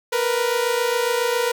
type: tone pair together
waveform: sawtooth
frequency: 466.6 / 493.9 Hz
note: A#4 / B4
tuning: +2 / 0 cents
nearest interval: minor second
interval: 98 cents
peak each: -18 dBFS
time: 0.12-1.52 s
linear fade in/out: 10 ms
effects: none